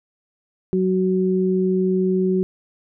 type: tone pair together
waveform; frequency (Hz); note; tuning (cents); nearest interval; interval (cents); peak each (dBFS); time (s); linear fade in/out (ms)
sine; 186.2 / 372.6; F#3 / F#4; +11 / +12; octave; 1201; -19; 0.73-2.43; 0
effects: none